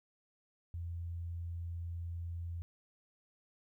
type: tone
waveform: sine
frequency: 85.2 Hz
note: F2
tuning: 42 cents flat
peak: -38 dBFS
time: 0.74-2.62 s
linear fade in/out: 0 ms
effects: 13-bit